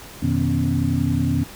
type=tone cluster; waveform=sine; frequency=90.3 / 126.8 / 157 / 245.3 / 276.8 Hz; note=F#2 / B2 / D#3 / B3 / C#4; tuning=-42 / +46 / +16 / -12 / -2 cents; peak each=-24 dBFS; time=0.22-1.44 s; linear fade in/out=10 ms; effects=pink hiss -40 dBFS RMS until 1.55 s